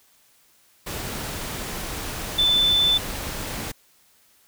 sine tone in noise, 3520 Hz, A7, in tune, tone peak -16 dBFS, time 2.38-2.98 s, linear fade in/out 10 ms, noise pink, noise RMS -31 dBFS, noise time 0.86-3.72 s, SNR +12 dB, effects white hiss -59 dBFS RMS until 4.47 s

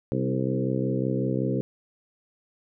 harmonic tone with a mistuned harmonic, 65.41 Hz, C2, in tune, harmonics 2 / 3 / 4 / 5 / 6 / 7 / 8, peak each -28 / -30 / -31 / -32 / -33 / -33 / -34 dBFS, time 0.12-1.61 s, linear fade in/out 0 ms, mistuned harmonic 5, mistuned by -17 cents, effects none

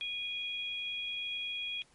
sine tone pair together, 2459 / 3310 Hz, D#7 / G#7, -21 / -6 cents, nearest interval perfect fourth, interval 515 cents, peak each -38 / -37 dBFS, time 0.01-1.82 s, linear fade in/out 0 ms, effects pink hiss -65 dBFS RMS until 1.94 s + MP3 48 kbps

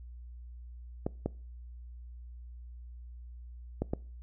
clicks, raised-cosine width 2 ms, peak -17 dBFS, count 4, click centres 1.065 / 1.26 / 3.82 / 3.935 s, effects noise-tail reverb RT60 0.4 s tail -23 dB re dry + added 60 Hz sine -44 dBFS peak until 4.22 s

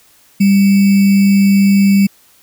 sine tone with sample-and-hold, 197.8 Hz, G3, 16 cents sharp, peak -6 dBFS, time 0.4-2.07 s, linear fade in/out 10 ms, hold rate 2450 Hz, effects white hiss -49 dBFS RMS until 2.42 s

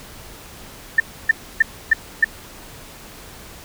sine tone bursts, 1791 Hz, A6, 30 cents sharp, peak -8 dBFS, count 5, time 0.98-2.245 s, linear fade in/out 5 ms, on 21 ms, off 290 ms, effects pink hiss -40 dBFS RMS until 3.64 s

